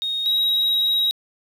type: tone pair in turn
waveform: sine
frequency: 3729 / 3821 Hz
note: A#7 / A#7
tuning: 0 / +42 cents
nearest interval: unison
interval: 42 cents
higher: second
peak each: -21 / -14 dBFS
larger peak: second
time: 0.02-0.26 / 0.26-1.11 s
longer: second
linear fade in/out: 0 ms
effects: tanh soft clip ceiling -16 dBFS + 8-bit